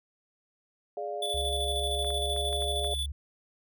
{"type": "chord", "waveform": "sine", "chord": "D diminished", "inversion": "second", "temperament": "equal", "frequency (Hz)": [415.3, 587.3, 698.5], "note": ["Ab4", "D5", "F5"], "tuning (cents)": [0, 0, 0], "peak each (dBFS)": [-37, -36, -36], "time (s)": [0.97, 2.94], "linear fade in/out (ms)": 2}
{"type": "tone with tremolo", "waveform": "square", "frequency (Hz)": 3467, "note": "A7", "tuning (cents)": -26, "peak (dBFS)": -30, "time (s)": [1.22, 3.06], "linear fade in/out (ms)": 5, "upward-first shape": "square", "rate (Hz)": 13, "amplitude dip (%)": 35}
{"type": "tone with pitch glide", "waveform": "sine", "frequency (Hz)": [69.3, 70.67], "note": ["C#2", "C#2"], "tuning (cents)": [0, 34], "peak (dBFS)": -32, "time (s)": [1.34, 3.12], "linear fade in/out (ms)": 5, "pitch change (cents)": 34, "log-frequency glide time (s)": [2.09, 2.55]}
{"type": "clicks", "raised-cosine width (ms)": 0.5, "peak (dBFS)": -31, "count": 6, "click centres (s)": [2.046, 2.105, 2.364, 2.529, 2.622, 2.846]}
{"effects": []}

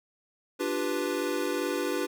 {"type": "chord", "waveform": "square", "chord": "G dominant seventh", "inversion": "second", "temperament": "equal", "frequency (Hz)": [293.7, 349.2, 392, 493.9], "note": ["D4", "F4", "G4", "B4"], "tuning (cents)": [0, 0, 0, 0], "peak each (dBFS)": -34, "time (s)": [0.59, 2.07], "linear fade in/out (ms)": 20, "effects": []}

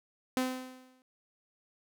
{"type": "tone with exponential decay", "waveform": "sawtooth", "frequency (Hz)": 256.7, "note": "C4", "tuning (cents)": -33, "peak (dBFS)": -22, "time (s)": [0.37, 1.02], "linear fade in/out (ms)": 1, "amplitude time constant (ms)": 140, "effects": []}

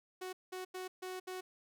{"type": "tone bursts at uneven times", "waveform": "sawtooth", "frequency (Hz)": 370, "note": "F#4", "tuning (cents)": 0, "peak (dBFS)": -37, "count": 5, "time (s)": [[0.21, 0.33], [0.52, 0.65], [0.74, 0.88], [1.02, 1.2], [1.27, 1.41]], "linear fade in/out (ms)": 10, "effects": []}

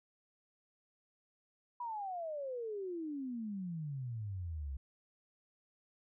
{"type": "exponential sweep", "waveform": "sine", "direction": "down", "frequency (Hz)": [987.8, 65], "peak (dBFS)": -38, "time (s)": [1.8, 4.77], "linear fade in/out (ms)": 5, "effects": []}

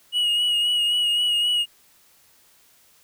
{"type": "tone with vibrato", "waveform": "triangle", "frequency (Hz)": 2896, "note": "F#7", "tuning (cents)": -38, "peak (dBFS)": -17, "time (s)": [0.12, 1.66], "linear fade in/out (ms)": 50, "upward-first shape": "sine", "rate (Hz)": 3.8, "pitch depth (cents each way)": 28, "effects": ["white hiss -57 dBFS RMS until 3.03 s"]}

